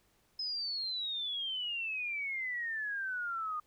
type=exponential sweep; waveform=sine; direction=down; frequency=5140 to 1216 Hz; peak=-34 dBFS; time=0.39-3.6 s; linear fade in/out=5 ms; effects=pink hiss -71 dBFS RMS until 3.66 s